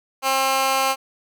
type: tone with high-pass filter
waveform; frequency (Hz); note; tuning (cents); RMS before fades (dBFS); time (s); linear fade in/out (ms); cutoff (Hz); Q
15% pulse; 267.1; C4; +36; -20; 0.22-0.96; 50; 850; 0.92
effects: none